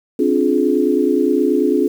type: chord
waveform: sine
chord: D half-diminished seventh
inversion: third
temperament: just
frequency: 264.3 / 293.7 / 352.4 / 422.9 Hz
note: C4 / D4 / F4 / Ab4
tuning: +18 / 0 / +16 / +31 cents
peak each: -18 dBFS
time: 0.19-1.88 s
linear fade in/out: 5 ms
effects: 7-bit